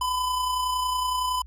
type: tone with amplitude modulation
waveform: square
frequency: 1006 Hz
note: B5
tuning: 32 cents sharp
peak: -23 dBFS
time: 0.01-1.42 s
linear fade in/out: 5 ms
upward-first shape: sine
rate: 30.8 Hz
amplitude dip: 35%
effects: added 60 Hz sine -41 dBFS peak until 1.46 s + resampled to 32000 Hz